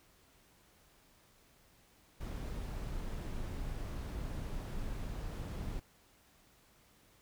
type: noise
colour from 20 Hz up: brown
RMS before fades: -40 dBFS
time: 2.2-5.8 s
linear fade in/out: 10 ms
effects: pink hiss -66 dBFS RMS until 7.21 s